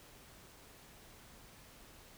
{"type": "silence", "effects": ["pink hiss -58 dBFS RMS until 2.17 s"]}